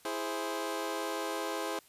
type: chord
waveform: 20% pulse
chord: E augmented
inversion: none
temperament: equal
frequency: 329.6 / 415.3 / 523.3 Hz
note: E4 / G#4 / B#4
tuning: 0 / 0 / 0 cents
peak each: -33 dBFS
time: 0.05-1.79 s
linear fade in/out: 2 ms
effects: white hiss -61 dBFS RMS until 1.88 s + resampled to 32000 Hz